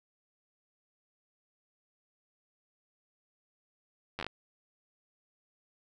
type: slowing click train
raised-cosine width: 0.3 ms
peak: -20 dBFS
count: 6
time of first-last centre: 4.19-4.266 s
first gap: 10 ms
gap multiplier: 1.21
effects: none